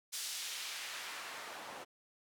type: noise with band-pass filter sweep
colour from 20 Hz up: white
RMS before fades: -44 dBFS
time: 0.12-1.85 s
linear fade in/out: 20 ms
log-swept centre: 5700 to 620 Hz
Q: 0.81
effects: none